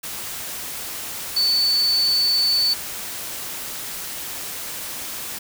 sine tone in noise, 4489 Hz, C#8, 21 cents sharp, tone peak -16 dBFS, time 1.36-2.74 s, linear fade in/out 10 ms, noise white, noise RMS -31 dBFS, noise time 0.03-5.39 s, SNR +12 dB, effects none

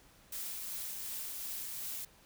blue noise with tremolo, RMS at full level -40 dBFS, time 0.32-2.05 s, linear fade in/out 5 ms, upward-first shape triangle, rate 2.7 Hz, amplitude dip 25%, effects pink hiss -62 dBFS RMS until 2.25 s

